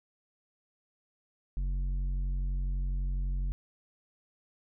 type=tone with tanh clipping; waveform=sine; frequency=46.01 Hz; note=F#1; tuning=9 cents flat; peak=-30 dBFS; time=1.57-3.52 s; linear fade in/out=0 ms; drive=8 dB; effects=none